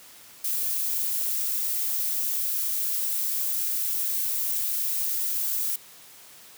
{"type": "noise", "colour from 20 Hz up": "violet", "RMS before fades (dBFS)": -27, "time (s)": [0.44, 5.76], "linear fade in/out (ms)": 5, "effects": ["white hiss -49 dBFS RMS until 6.57 s", "high-pass 80 Hz 12 dB/octave"]}